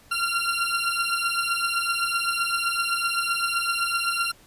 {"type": "beating tone pair", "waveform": "20% pulse", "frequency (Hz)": [1375, 1382.8], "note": ["F6", "F6"], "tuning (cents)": [-27, -18], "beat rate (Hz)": 7.8, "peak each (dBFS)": -21, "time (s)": [0.11, 4.32], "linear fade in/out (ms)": 10, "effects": ["pink hiss -54 dBFS RMS until 4.46 s", "resampled to 32000 Hz"]}